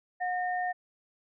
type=tone pair together; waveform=sine; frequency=725.1 / 1826 Hz; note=F#5 / A#6; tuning=-35 / -36 cents; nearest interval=octave + major third; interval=1599 cents; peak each=-29 / -35 dBFS; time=0.2-0.73 s; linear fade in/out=20 ms; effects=none